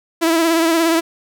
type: tone with vibrato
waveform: sawtooth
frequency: 329.6 Hz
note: E4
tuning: in tune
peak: -9 dBFS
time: 0.21-1.01 s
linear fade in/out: 20 ms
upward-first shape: triangle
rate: 17 Hz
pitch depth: 53 cents each way
effects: none